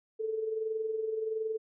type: tone with amplitude modulation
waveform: sine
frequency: 440 Hz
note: A4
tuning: in tune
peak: -28 dBFS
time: 0.19-1.58 s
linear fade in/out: 20 ms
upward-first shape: sine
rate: 21.4 Hz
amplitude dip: 55%
effects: none